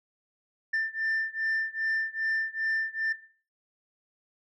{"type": "beating tone pair", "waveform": "sine", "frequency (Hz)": [1783, 1785.5], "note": ["A6", "A6"], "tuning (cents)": [22, 25], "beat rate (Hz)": 2.5, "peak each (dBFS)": -28, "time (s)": [0.73, 3.13], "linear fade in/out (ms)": 10, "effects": ["noise-tail reverb RT60 0.4 s tail -17 dB re dry", "tanh soft clip ceiling -23 dBFS"]}